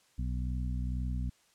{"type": "harmonic tone", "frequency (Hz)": 62.1, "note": "B1", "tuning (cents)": 10, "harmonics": [1, 2, 3, 4], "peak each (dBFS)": [-32, -38, -42, -44], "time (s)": [0.18, 1.3], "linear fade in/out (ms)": 10, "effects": ["white hiss -67 dBFS RMS until 1.54 s", "low-pass 9000 Hz 12 dB/octave"]}